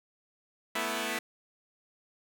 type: chord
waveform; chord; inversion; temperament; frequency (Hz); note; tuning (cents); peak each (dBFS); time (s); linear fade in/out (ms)
5% pulse; A suspended second; none; equal; 220 / 246.9 / 329.6; A3 / B3 / E4; 0 / 0 / 0; -24; 0.75-1.19; 5
effects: none